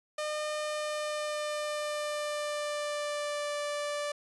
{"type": "tone with pitch glide", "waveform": "sawtooth", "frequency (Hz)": [606, 586], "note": ["D#5", "D5"], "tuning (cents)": [-46, -4], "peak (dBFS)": -28, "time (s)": [0.18, 4.12], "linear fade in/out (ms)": 5, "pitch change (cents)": -58, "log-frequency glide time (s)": [0.56, 3.58], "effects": ["resampled to 24000 Hz"]}